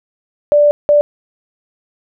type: tone bursts at uneven times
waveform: sine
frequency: 587.3 Hz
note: D5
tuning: in tune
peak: -6 dBFS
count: 2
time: 0.52-0.71 / 0.89-1.01 s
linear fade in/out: 0 ms
effects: none

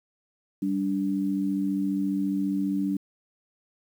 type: tone pair together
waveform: sine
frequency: 195.29 / 290 Hz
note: G3 / D4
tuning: -6 / -22 cents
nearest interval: perfect fifth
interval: 684 cents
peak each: -27 / -26 dBFS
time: 0.62-2.97 s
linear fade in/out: 5 ms
effects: 9-bit

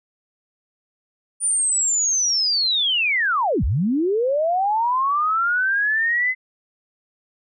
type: linear two-way sweep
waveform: sine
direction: down then up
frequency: 9397 to 49.27 to 2052 Hz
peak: -17 dBFS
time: 1.4-6.35 s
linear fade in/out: 50 ms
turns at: 3.64 s
effects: none

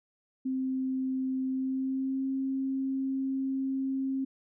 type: tone with pitch glide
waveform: sine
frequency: 261.6 to 267.3 Hz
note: C4 to C4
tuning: 0 to +37 cents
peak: -28 dBFS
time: 0.45-4.25 s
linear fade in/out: 10 ms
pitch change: +37 cents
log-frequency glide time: 1.48-2.26 s
effects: none

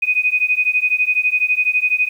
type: beating tone pair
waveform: sine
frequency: 2489 / 2501 Hz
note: D#7 / D#7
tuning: 0 / +8 cents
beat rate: 12 Hz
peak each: -17 dBFS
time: 0.02-2.09 s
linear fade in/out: 10 ms
effects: 8-bit

